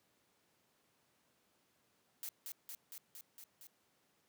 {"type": "noise with echo", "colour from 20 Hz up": "blue", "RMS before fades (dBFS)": -44, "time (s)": [2.23, 2.29], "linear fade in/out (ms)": 0, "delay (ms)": 230, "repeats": 6, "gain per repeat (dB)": -2, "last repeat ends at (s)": 3.67, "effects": ["pink hiss -75 dBFS RMS until 4.28 s", "high-pass 150 Hz 12 dB/octave"]}